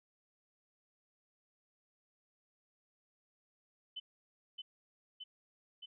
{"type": "tone with echo", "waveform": "sine", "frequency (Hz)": 3031, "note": "F#7", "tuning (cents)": 41, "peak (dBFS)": -40, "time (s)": [3.96, 4], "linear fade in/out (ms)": 10, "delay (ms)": 620, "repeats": 3, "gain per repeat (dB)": -2, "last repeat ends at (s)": 5.86, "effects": []}